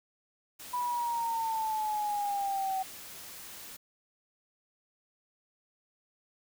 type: noise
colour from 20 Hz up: white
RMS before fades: -46 dBFS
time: 0.59-3.77 s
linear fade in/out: 10 ms
type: exponential sweep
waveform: sine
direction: down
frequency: 987.8 to 757 Hz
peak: -29 dBFS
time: 0.73-2.83 s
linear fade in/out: 10 ms
effects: none